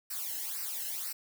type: noise with flanger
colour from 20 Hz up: blue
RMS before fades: -37 dBFS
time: 0.1-1.13 s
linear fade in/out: 10 ms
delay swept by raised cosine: 0.29 to 0.87 ms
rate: 2 Hz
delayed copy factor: -0.9
effects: none